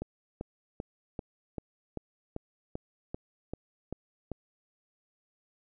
click train, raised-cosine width 2 ms, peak -22 dBFS, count 12, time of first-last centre 0.02-4.317 s, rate 2.56 Hz, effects none

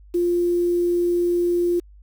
sine tone with quantisation, 349.2 Hz, F4, in tune, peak -17 dBFS, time 0.14-1.8 s, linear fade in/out 10 ms, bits 7, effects added 50 Hz sine -44 dBFS peak until 2.02 s

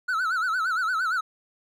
triangle tone with vibrato, 1398 Hz, F6, 1 cent sharp, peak -21 dBFS, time 0.08-1.21 s, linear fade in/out 10 ms, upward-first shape sine, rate 8.7 Hz, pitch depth 150 cents each way, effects none

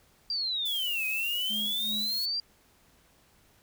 sine exponential two-way sweep, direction down then up, 4780 to 2507 to 4780 Hz, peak -28 dBFS, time 0.3-2.4 s, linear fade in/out 2 ms, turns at 1.06 s
violet noise, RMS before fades -39 dBFS, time 0.65-2.26 s, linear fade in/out 10 ms
triangle tone with tremolo, 212 Hz, G#3, 36 cents sharp, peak -35 dBFS, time 1.49-2.19 s, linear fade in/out 20 ms, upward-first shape sine, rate 2.7 Hz, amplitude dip 90%
effects pink hiss -63 dBFS RMS until 3.62 s

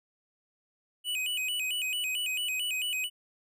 square tone with vibrato, 2729 Hz, F7, 41 cents flat, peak -30 dBFS, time 1.04-3.1 s, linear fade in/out 50 ms, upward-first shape square, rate 4.5 Hz, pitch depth 140 cents each way, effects none

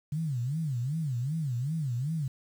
sine tone with vibrato, 139.5 Hz, C#3, 11 cents sharp, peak -28 dBFS, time 0.12-2.28 s, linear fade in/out 5 ms, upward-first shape sine, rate 2.6 Hz, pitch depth 280 cents each way, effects 9-bit

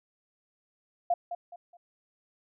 sine tone with echo, 698.5 Hz, F5, in tune, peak -22 dBFS, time 1.1-1.14 s, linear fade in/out 5 ms, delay 210 ms, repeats 3, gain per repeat -10 dB, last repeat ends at 1.77 s, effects none

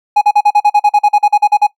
triangle tone bursts, 830.6 Hz, G#5, in tune, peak -3 dBFS, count 16, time 0.16-1.67 s, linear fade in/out 10 ms, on 55 ms, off 42 ms, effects noise-tail reverb RT60 0.1 s tail -18 dB re dry

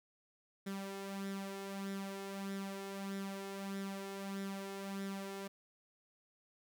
sawtooth tone with flanger, 196 Hz, G3, in tune, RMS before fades -43 dBFS, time 0.66-5.48 s, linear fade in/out 10 ms, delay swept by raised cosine 0.54 to 2.34 ms, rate 1.6 Hz, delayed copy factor +0.55, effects none

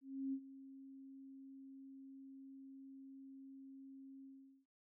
sine tone with ADSR envelope, 269.7 Hz, C#4, 47 cents flat, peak -37 dBFS, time 0.01-4.66 s, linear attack 320 ms, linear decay 67 ms, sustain -16 dB, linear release 420 ms, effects none

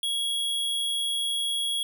square tone, 3322 Hz, G#7, in tune, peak -26 dBFS, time 0.03-1.83 s, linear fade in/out 2 ms, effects none

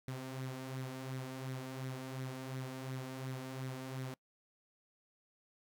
sawtooth tone with flanger, 130.8 Hz, C3, in tune, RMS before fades -43 dBFS, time 0.08-4.14 s, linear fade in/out 0 ms, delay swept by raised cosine 0.5 to 4.4 ms, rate 2.8 Hz, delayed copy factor +0.5, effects noise-tail reverb RT60 0.1 s tail -24 dB re dry

